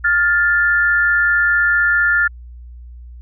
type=tone pair together; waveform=sine; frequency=1410 / 1754.6 Hz; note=F6 / A6; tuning=+16 / -5 cents; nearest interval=major third; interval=379 cents; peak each=-14 / -15 dBFS; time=0.04-2.28 s; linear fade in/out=10 ms; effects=added 60 Hz sine -33 dBFS peak until 3.21 s